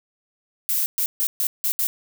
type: noise bursts at uneven times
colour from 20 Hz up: violet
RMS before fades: -22 dBFS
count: 6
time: 0.69-0.86 / 0.98-1.06 / 1.2-1.27 / 1.4-1.47 / 1.64-1.72 / 1.79-1.87 s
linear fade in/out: 0 ms
effects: none